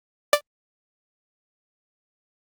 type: tone with exponential decay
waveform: sawtooth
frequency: 587.3 Hz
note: D5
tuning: in tune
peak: -5 dBFS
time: 0.33-0.41 s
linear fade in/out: 2 ms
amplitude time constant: 17 ms
effects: Opus 48 kbps